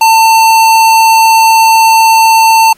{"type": "tone", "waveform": "square", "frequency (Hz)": 896, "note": "A5", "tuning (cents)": 31, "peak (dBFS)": -3, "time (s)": [0.01, 2.73], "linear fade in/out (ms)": 5, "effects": ["pink hiss -44 dBFS RMS until 2.77 s", "MP3 64 kbps"]}